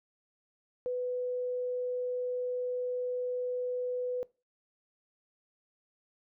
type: tone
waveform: sine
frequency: 497.5 Hz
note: B4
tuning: 13 cents sharp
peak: -30 dBFS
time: 0.86-4.23 s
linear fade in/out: 0 ms
effects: noise-tail reverb RT60 0.3 s tail -22 dB re dry